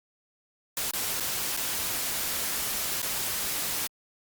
white noise with dropouts, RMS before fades -30 dBFS, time 0.77-3.87 s, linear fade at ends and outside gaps 1 ms, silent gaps 0.91-0.935 / 1.2-1.206 / 1.566-1.573 / 3.018-3.028 s, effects Opus 48 kbps

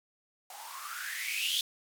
violet noise with band-pass filter sweep, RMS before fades -36 dBFS, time 0.5-1.61 s, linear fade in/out 2 ms, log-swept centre 740 to 3500 Hz, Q 9.2, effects none

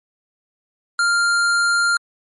sine tone with hard clipping, 1396.9 Hz, F6, in tune, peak -16 dBFS, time 0.99-1.97 s, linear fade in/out 2 ms, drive 18 dB, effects MP3 48 kbps

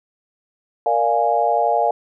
sine chord, Bb dominant seventh, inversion none, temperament equal, 466.2 / 587.3 / 698.5 / 830.6 Hz, Bb4 / D5 / F5 / Ab5, 0 / 0 / 0 / 0 cents, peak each -23 / -22 / -18 / -20 dBFS, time 0.86-1.91 s, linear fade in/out 2 ms, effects none

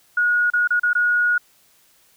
sine tone with dropouts, 1448 Hz, F#6, 38 cents flat, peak -15 dBFS, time 0.17-1.38 s, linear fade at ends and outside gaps 5 ms, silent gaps 0.502-0.535 / 0.675-0.705 / 0.797-0.832 / 0.932-0.951 s, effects white hiss -57 dBFS RMS until 2.16 s

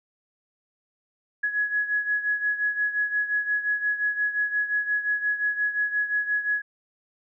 sine beating tone pair, 1679 / 1684.7 Hz, G#6 / G#6, +18 / +24 cents, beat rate 5.7 Hz, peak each -24 / -29 dBFS, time 1.43-6.62 s, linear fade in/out 10 ms, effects none

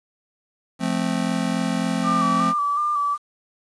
square chord, F major, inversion none, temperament just, 174.61 / 218.3 / 261.9 Hz, F3 / A3 / C4, 0 / -13 / +2 cents, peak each -26 dBFS, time 0.79-2.54 s, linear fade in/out 50 ms
sine tone with vibrato, 1174.7 Hz, D6, in tune, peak -19 dBFS, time 2.03-3.18 s, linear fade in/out 50 ms, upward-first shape square, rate 2.7 Hz, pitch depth 32 cents each way
effects resampled to 22050 Hz + 8-bit

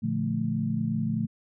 sine chord, Bb major seventh, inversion none, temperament equal, 116.54 / 146.83 / 174.61 / 220 Hz, Bb2 / D3 / F3 / A3, 0 / 0 / 0 / 0 cents, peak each -32 / -32 / -32 / -28 dBFS, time 0.02-1.27 s, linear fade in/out 20 ms, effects none

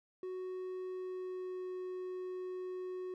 triangle tone with pitch glide, 370 to 367.7 Hz, F#4 to F#4, 0 to -11 cents, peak -37 dBFS, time 0.23-3.14 s, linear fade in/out 2 ms, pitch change -11 cents, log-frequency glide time 0.9-1.72 s, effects none

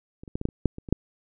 clicks, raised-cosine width 3 ms, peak -28 / -29 / -16 / -18 / -9 / -29 / -7 / -24 / -25 / -6 dBFS, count 10, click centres 0.235 / 0.278 / 0.355 / 0.414 / 0.454 / 0.488 / 0.657 / 0.784 / 0.888 / 0.926 s, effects none

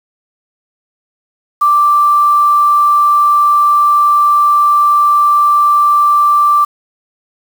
sine tone with quantisation, 1174.7 Hz, D6, in tune, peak -6 dBFS, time 1.61-6.65 s, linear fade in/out 10 ms, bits 5, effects none

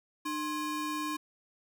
square ring-modulated tone, 681 Hz, F5, 44 cents flat, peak -30 dBFS, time 0.25-1.17 s, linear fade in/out 10 ms, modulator 378 Hz, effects none

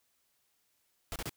pink noise bursts, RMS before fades -38 dBFS, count 3, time 1.12-1.294 s, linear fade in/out 0 ms, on 38 ms, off 30 ms, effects white hiss -75 dBFS RMS until 1.36 s

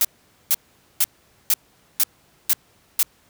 blue noise bursts, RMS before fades -17 dBFS, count 7, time 0.01-3.029 s, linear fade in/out 0 ms, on 37 ms, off 460 ms, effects pink hiss -58 dBFS RMS until 3.29 s + high-pass 60 Hz 12 dB/octave

